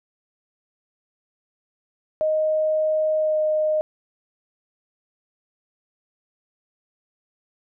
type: tone with pitch glide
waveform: sine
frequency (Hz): 622.3 to 617.3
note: D#5 to D#5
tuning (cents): 0 to -14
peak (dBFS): -18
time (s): 2.21-3.81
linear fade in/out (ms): 0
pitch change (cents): -14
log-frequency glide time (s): 3.18-3.38
effects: none